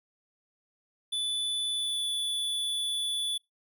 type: tone with pitch glide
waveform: square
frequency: 3482 to 3456 Hz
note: A7 to A7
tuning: -19 to -32 cents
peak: -29 dBFS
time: 1.12-3.38 s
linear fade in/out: 10 ms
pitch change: -13 cents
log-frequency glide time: 1.71-2.08 s
effects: noise-tail reverb RT60 0.2 s tail -26 dB re dry